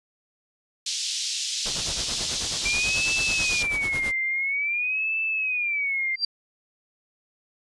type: band-pass noise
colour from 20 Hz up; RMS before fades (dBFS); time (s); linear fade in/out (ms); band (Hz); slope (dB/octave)
white; -29; 0.86-3.63; 5; 3200 to 6400; 24
type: noise with tremolo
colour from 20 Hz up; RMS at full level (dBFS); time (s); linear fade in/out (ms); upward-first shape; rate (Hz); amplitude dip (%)
pink; -33; 1.65-4.12; 10; sine; 9.2; 75
type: tone with vibrato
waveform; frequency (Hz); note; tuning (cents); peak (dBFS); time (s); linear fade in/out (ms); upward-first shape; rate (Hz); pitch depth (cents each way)
sine; 2349; D7; 0; -23; 2.65-6.16; 10; sine; 0.49; 200
type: tone with exponential growth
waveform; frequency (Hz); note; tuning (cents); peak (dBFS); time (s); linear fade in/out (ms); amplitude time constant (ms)
sine; 4719; D8; +7; -17; 6.14-6.25; 5; 23
effects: resampled to 24000 Hz